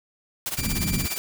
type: noise with tremolo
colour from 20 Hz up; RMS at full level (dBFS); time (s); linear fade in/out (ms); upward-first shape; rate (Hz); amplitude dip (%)
white; -27; 0.46-1.18; 0; sine; 17; 85
type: tone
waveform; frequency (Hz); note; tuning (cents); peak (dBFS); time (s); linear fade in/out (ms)
15% pulse; 2351; D7; +1; -26; 0.57-1.17; 5
type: low-pass noise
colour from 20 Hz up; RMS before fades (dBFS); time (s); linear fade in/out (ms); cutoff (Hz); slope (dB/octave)
white; -27; 0.58-1.07; 10; 240; 24
effects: none